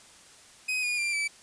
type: tone with pitch steps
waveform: 40% pulse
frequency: 2514 / 2444 / 2376 / 2309 Hz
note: D#7 / D#7 / D7 / D7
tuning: +17 / -32 / +20 / -30 cents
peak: -26 dBFS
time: 0.68-1.28 s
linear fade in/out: 10 ms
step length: 150 ms
effects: white hiss -53 dBFS RMS until 1.42 s + resampled to 22050 Hz